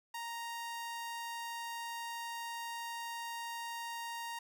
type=tone; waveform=sawtooth; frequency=932.3 Hz; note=A#5; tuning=in tune; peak=-36 dBFS; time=0.14-4.39 s; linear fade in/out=5 ms; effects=none